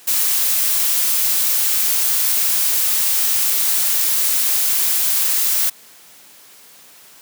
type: noise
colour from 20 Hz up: blue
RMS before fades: -17 dBFS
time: 0.07-5.7 s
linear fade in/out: 10 ms
effects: white hiss -45 dBFS RMS until 7.21 s + high-pass 150 Hz 12 dB/octave